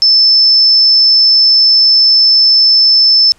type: tone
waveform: sine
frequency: 5274 Hz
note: E8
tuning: in tune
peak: -4 dBFS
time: 0.02-3.32 s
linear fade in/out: 0 ms
effects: pink hiss -48 dBFS RMS until 3.38 s + low-pass 10000 Hz 12 dB/octave